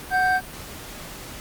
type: tone pair together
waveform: triangle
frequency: 740 / 1568 Hz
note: F#5 / G6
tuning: 0 / 0 cents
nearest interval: octave + minor second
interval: 1300 cents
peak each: -18 / -19 dBFS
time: 0.1-0.41 s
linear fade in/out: 50 ms
effects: pink hiss -38 dBFS RMS until 1.4 s + Opus 48 kbps